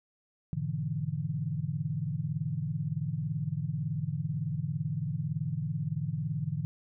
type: chord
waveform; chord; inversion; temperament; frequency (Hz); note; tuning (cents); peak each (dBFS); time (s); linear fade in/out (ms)
sine; E dominant seventh; first; equal; 103.83 / 123.47 / 146.83 / 164.81; G#2 / B2 / D3 / E3; 0 / 0 / 0 / 0; -39 / -38 / -33 / -35; 0.53-6.65; 0
effects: none